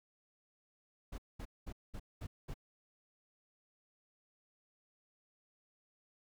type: noise bursts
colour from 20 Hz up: brown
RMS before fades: -43 dBFS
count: 6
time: 1.12-2.542 s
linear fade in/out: 10 ms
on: 62 ms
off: 210 ms
effects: none

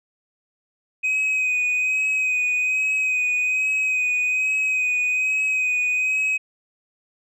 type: tone with vibrato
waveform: sine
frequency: 2514 Hz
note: D#7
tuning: 17 cents sharp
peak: -16 dBFS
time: 1.03-6.38 s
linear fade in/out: 20 ms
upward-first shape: sine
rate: 1.2 Hz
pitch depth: 26 cents each way
effects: tanh soft clip ceiling -18 dBFS

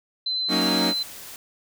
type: tone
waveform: sine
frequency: 4055 Hz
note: B7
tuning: 45 cents sharp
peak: -23 dBFS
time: 0.26-1.03 s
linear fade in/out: 5 ms
type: chord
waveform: sawtooth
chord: D# minor seventh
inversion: first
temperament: equal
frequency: 185 / 233.1 / 277.2 / 311.1 Hz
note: F#3 / A#3 / C#4 / D#4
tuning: 0 / 0 / 0 / 0 cents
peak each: -23 dBFS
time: 0.48-0.94 s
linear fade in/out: 50 ms
type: noise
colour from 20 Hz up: white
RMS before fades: -40 dBFS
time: 0.61-1.36 s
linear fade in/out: 0 ms
effects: none

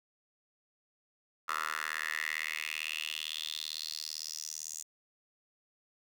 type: tone with high-pass filter sweep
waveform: 10% pulse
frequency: 77.78 Hz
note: D#2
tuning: in tune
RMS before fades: -38 dBFS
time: 1.48-4.83 s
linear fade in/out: 10 ms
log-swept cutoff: 1300 to 6900 Hz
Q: 5.1
effects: none

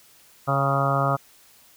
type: harmonic tone with a mistuned harmonic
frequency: 138.2 Hz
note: C#3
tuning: 5 cents flat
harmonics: 1 / 2 / 3 / 4 / 5 / 6 / 7 / 8 / 9 / 10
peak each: -24 / -33 / -35 / -28 / -27 / -32 / -32 / -31 / -25 / -33 dBFS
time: 0.47-1.17 s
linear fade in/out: 20 ms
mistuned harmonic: 6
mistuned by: -31 cents
effects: white hiss -54 dBFS RMS until 1.76 s

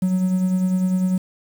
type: tone with tremolo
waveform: triangle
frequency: 185 Hz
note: F#3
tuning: in tune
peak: -12 dBFS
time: 0.02-1.18 s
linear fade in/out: 5 ms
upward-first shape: triangle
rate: 10 Hz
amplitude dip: 50%
effects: tanh soft clip ceiling -9 dBFS + 7-bit

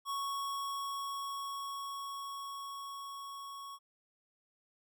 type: tone with level ramp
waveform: square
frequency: 1108.7 Hz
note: C#6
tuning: in tune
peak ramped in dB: -35 to -45 dBFS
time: 0.05-3.79 s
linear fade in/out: 50 ms
effects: none

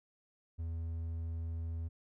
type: tone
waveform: triangle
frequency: 82.41 Hz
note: E2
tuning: in tune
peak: -34 dBFS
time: 0.58-1.89 s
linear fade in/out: 20 ms
effects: none

